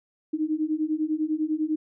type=beating tone pair; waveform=sine; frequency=304.6 / 314.6 Hz; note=D#4 / D#4; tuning=-37 / +19 cents; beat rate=10 Hz; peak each=-27 / -26 dBFS; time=0.33-1.76 s; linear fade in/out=10 ms; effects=none